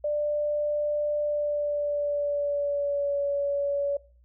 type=tone with pitch glide; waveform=sine; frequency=592 to 567.2 Hz; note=D5 to C#5; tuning=+14 to +40 cents; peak=-24 dBFS; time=0.04-3.97 s; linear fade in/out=5 ms; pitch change=-74 cents; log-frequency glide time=1.21-3.19 s; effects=noise-tail reverb RT60 0.4 s tail -21 dB re dry + added 60 Hz sine -55 dBFS peak until 4.24 s